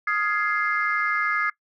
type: chord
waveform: sine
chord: F minor seventh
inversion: third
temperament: equal with one note detuned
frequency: 1244.5 / 1396.9 / 1674.7 / 2093 Hz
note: Eb6 / F6 / Ab6 / C7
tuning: 0 / 0 / +14 / 0 cents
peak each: -25 / -31 / -25 / -26 dBFS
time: 0.07-1.5 s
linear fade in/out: 5 ms
effects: noise-tail reverb RT60 0.1 s tail -21 dB re dry + tanh soft clip ceiling -12 dBFS